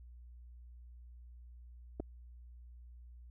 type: clicks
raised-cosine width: 2 ms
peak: -27 dBFS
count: 2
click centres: 1.999 / 2.002 s
effects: added 60 Hz sine -51 dBFS peak until 3.3 s